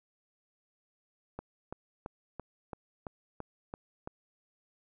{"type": "click train", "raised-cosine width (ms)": 1, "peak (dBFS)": -25, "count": 9, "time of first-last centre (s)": [1.39, 4.075], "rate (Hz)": 2.98, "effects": []}